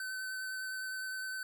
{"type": "tone with vibrato", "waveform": "square", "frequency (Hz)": 1525, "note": "G6", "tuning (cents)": -48, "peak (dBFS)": -38, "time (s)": [0, 1.43], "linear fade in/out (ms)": 2, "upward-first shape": "sine", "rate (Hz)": 9.8, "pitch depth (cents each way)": 13, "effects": []}